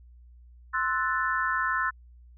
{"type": "chord", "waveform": "sine", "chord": "F# half-diminished seventh", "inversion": "second", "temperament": "equal", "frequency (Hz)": [1046.5, 1318.5, 1480, 1760], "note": ["C6", "E6", "F#6", "A6"], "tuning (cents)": [0, 0, 0, 0], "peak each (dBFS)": -30, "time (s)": [0.73, 1.91], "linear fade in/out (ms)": 20, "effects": ["added 60 Hz sine -49 dBFS peak until 2.37 s"]}